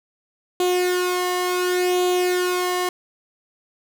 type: tone with flanger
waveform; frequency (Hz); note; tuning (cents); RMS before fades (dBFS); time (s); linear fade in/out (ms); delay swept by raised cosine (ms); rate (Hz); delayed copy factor
sawtooth; 361; F#4; -43; -21; 0.6-2.89; 2; 0.28 to 1.01; 0.69; +0.6
effects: none